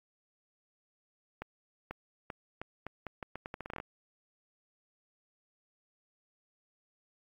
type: accelerating click train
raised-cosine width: 0.5 ms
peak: -24 dBFS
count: 17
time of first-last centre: 1.42-3.801 s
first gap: 490 ms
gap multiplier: 0.8
effects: AAC 64 kbps